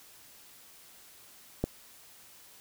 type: click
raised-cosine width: 2 ms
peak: -14 dBFS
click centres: 1.64 s
effects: white hiss -55 dBFS RMS until 2.6 s